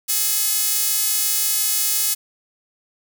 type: tone with high-pass filter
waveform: sawtooth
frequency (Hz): 425.7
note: G#4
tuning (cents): +43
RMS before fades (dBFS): -20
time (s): 0.08-2.15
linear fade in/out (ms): 20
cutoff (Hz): 8100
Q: 0.58
effects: none